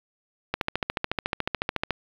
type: click train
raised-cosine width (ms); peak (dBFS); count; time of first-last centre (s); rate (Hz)
0.3; -8; 20; 0.54-1.907; 13.9
effects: low-pass 4000 Hz 12 dB/octave + 7-bit

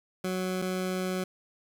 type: tone pair in turn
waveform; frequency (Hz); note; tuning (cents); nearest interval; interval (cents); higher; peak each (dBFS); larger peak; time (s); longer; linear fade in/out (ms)
20% pulse; 185 / 185; F#3 / F#3; 0 / 0; unison; 0; neither; -24; neither; 0.24-0.62 / 0.62-1.24; second; 5
effects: 10-bit

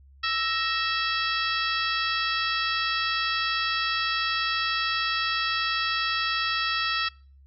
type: harmonic tone with a mistuned harmonic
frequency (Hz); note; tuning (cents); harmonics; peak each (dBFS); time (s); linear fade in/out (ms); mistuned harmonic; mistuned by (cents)
659.3; E5; 0; 2 / 3 / 4 / 5 / 6 / 7 / 8; -29 / -31 / -32 / -33 / -34 / -34 / -35; 0.23-7.09; 10; 3; -96
effects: noise-tail reverb RT60 0.4 s tail -25 dB re dry + added 68 Hz sine -50 dBFS peak until 7.46 s

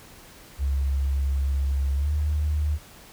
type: tone with pitch glide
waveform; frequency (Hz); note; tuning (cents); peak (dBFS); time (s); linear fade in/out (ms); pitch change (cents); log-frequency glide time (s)
sine; 68.5 to 75.13; C#2 to D2; -20 to +40; -21; 0.58-2.79; 50; +160; 1.95-2.11
effects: pink hiss -48 dBFS RMS until 3.12 s

